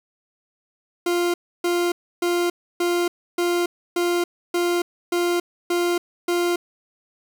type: tone bursts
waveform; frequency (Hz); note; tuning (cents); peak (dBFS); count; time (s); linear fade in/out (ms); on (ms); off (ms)
40% pulse; 349.2; F4; 0; -18; 10; 1.06-6.56; 5; 280; 300
effects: none